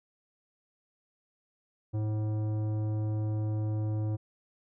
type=tone with tanh clipping; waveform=triangle; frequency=107.4 Hz; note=A2; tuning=41 cents flat; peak=-30 dBFS; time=1.93-4.17 s; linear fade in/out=20 ms; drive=17 dB; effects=none